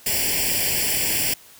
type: noise with comb filter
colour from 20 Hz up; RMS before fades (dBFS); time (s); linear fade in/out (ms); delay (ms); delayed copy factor
white; -22; 0.06-1.34; 5; 0.39; +0.95
effects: white hiss -48 dBFS RMS until 1.59 s